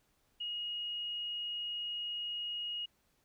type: tone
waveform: sine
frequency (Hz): 2880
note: F#7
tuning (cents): -47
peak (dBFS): -36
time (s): 0.4-2.86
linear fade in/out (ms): 10
effects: pink hiss -74 dBFS RMS until 3.24 s